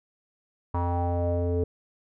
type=tone with low-pass filter sweep; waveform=square; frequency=87.31 Hz; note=F2; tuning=in tune; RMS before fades=-26 dBFS; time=0.74-1.64 s; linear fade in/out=5 ms; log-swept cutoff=1000 to 450 Hz; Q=5.9; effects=none